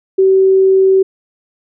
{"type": "tone", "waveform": "sine", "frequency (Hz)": 382.4, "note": "G4", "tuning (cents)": -43, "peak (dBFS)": -6, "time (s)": [0.18, 1.03], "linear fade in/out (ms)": 10, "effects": []}